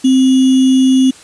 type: tone with sample-and-hold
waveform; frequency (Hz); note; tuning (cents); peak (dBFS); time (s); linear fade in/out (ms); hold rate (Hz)
sine; 261.6; C4; 0; -6; 0.04-1.11; 10; 3150
effects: white hiss -39 dBFS RMS until 1.23 s + resampled to 22050 Hz